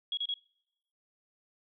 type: tone bursts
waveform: sine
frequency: 3322 Hz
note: G#7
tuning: in tune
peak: -30 dBFS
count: 3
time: 0.12-0.34 s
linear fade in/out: 2 ms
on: 52 ms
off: 32 ms
effects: noise-tail reverb RT60 0.9 s tail -26 dB re dry